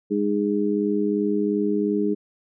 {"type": "harmonic tone", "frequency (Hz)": 102.8, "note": "G#2", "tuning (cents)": -17, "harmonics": [2, 3, 4], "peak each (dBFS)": [-24, -24, -24], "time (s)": [0.1, 2.15], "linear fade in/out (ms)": 20, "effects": []}